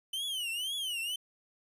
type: tone with vibrato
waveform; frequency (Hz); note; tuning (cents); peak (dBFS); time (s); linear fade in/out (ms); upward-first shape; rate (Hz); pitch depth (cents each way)
45% pulse; 3022; F#7; +36; -33; 0.13-1.16; 5; triangle; 2; 220
effects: resampled to 32000 Hz